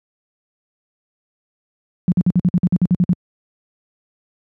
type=tone bursts; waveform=sine; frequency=179.1 Hz; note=F3; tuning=44 cents sharp; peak=-10 dBFS; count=12; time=2.08-3.131 s; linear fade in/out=0 ms; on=39 ms; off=53 ms; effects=high-pass 100 Hz 12 dB/octave